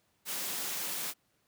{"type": "high-pass noise", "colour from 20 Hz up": "white", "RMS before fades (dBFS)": -36, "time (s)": [0.25, 1.14], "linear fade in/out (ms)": 50, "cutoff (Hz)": 140, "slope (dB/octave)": 24, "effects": ["pink hiss -73 dBFS RMS until 1.47 s", "high-pass 80 Hz 12 dB/octave"]}